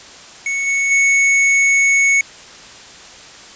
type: tone with level steps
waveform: square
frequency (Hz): 2213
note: C#7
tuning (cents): -3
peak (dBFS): -18 / -15 / -11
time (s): 0.46-2.21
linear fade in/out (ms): 2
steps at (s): 0.66 / 0.9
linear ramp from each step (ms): 20
effects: white hiss -38 dBFS RMS until 3.55 s + resampled to 16000 Hz